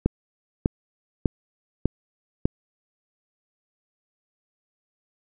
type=click train; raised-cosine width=3 ms; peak=-6 dBFS; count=5; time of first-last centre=0.06-2.455 s; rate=1.67 Hz; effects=none